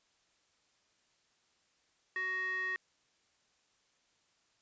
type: tone with band-pass filter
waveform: square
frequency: 373.3 Hz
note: F#4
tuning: 15 cents sharp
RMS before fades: -36 dBFS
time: 2.16-2.76 s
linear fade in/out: 0 ms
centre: 1800 Hz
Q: 8
effects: white hiss -73 dBFS RMS until 4.61 s + resampled to 16000 Hz